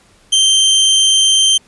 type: tone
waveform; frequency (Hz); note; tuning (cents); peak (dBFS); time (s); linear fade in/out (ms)
sawtooth; 3136; G7; 0; -5; 0.32-1.58; 10
effects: pink hiss -50 dBFS RMS until 1.67 s + resampled to 24000 Hz